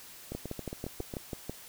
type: two click trains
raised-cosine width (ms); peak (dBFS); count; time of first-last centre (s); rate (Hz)
2; -24 / -22; 7 / 8; 0.32-1.139 / 0.35-1.496; 7.33 / 6.11
effects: white hiss -50 dBFS RMS until 1.68 s